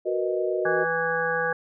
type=chord; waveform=sine; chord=B major seventh; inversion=second; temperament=equal; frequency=370 / 466.2 / 493.9 / 622.3 Hz; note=F#4 / A#4 / B4 / D#5; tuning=0 / 0 / 0 / 0 cents; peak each=-26 / -30 / -32 / -28 dBFS; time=0.05-0.85 s; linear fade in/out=20 ms
type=harmonic tone; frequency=164.81 Hz; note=E3; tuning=in tune; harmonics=1 / 3 / 5 / 7 / 9 / 10; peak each=-39 / -27 / -31 / -33 / -31 / -27 dBFS; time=0.65-1.53 s; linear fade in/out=5 ms
effects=none